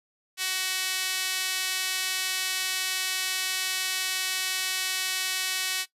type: tone with high-pass filter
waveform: sawtooth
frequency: 374.2 Hz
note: F#4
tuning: 20 cents sharp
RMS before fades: -29 dBFS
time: 0.37-5.86 s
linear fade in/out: 50 ms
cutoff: 2700 Hz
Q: 0.88
effects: noise-tail reverb RT60 0.1 s tail -17 dB re dry + resampled to 32000 Hz